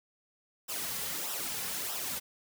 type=noise with flanger; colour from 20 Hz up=white; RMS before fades=-36 dBFS; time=0.68-2.2 s; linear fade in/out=20 ms; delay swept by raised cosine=0.45 to 3.25 ms; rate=1.6 Hz; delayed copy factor=-0.65; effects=none